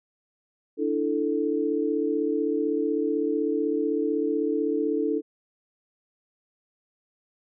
sine chord, D suspended second, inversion none, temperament equal, 293.7 / 329.6 / 440 Hz, D4 / E4 / A4, 0 / 0 / 0 cents, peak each -27 / -28 / -26 dBFS, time 0.77-5.22 s, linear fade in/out 50 ms, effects none

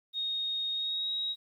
sine tone with pitch glide, 3724 to 3807 Hz, A#7 to A#7, -2 to +36 cents, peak -30 dBFS, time 0.13-1.36 s, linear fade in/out 50 ms, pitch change +38 cents, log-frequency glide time 0.73-1.11 s, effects 11-bit

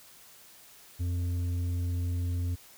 triangle tone with tanh clipping, 88 Hz, F2, 14 cents sharp, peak -29 dBFS, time 0.99-2.56 s, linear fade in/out 20 ms, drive 11 dB, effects white hiss -54 dBFS RMS until 2.77 s

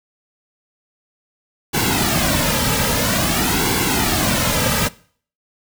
pink noise with flanger, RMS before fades -18 dBFS, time 1.73-4.89 s, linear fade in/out 20 ms, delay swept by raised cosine 1.6 to 2.8 ms, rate 0.5 Hz, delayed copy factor -0.7, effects noise-tail reverb RT60 0.5 s tail -21 dB re dry

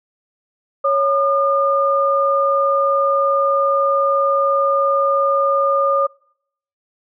sine tone pair together, 554.4 / 1211.3 Hz, C#5 / D#6, 0 / -47 cents, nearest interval octave + major second, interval 1353 cents, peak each -16 dBFS, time 0.84-6.07 s, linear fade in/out 10 ms, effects noise-tail reverb RT60 0.7 s tail -26 dB re dry

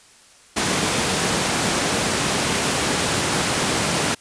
pink high-pass noise, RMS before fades -21 dBFS, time 0.56-4.15 s, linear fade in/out 10 ms, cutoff 130 Hz, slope 12 dB/octave, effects white hiss -50 dBFS RMS until 4.2 s + resampled to 22050 Hz

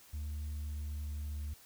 sine tone with pitch glide, 74.9 to 73.66 Hz, D2 to D2, +35 to +6 cents, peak -34 dBFS, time 0.13-1.54 s, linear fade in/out 10 ms, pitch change -29 cents, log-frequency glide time 0.28-1.38 s, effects tanh soft clip ceiling -36 dBFS + white hiss -59 dBFS RMS until 1.65 s

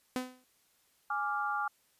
sawtooth tone with exponential decay, 253.8 Hz, B3, 47 cents sharp, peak -25 dBFS, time 0.16-0.44 s, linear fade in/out 1 ms, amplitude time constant 59 ms
sine chord, D diminished, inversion second, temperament equal, 830.6 / 1174.7 / 1396.9 Hz, Ab5 / D6 / F6, 0 / 0 / 0 cents, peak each -35 dBFS, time 1.1-1.68 s, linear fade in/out 5 ms
effects white hiss -70 dBFS RMS until 1.99 s + resampled to 32000 Hz

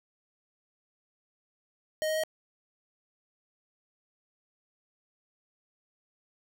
square tone with pitch steps, 622.3 / 626.6 / 631 Hz, D#5 / D#5 / D#5, 0 / +12 / +24 cents, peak -28 dBFS, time 2.02-2.236 s, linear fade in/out 0 ms, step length 72 ms, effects none

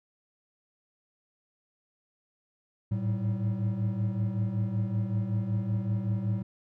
triangle tone cluster, 105.9 / 111.2 / 191.6 Hz, G#2 / A2 / G3, +34 / +19 / -39 cents, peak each -31 / -27 / -31 dBFS, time 2.91-6.43 s, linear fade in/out 10 ms, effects none

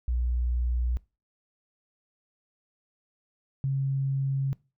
sine tone pair in turn, 60.6 / 136.04 Hz, B1 / C#3, -32 / -32 cents, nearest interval octave + major second, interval 1400 cents, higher second, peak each -24 dBFS, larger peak neither, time 0.08-0.97 / 3.64-4.53 s, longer neither, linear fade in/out 0 ms, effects noise-tail reverb RT60 0.3 s tail -22 dB re dry

